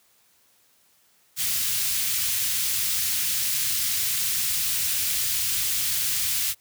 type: band-stop noise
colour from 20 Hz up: white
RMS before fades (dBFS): -25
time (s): 1.36-6.55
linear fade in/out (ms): 50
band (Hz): 110 to 2300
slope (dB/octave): 12
effects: white hiss -62 dBFS RMS until 6.6 s + high-pass 60 Hz 12 dB/octave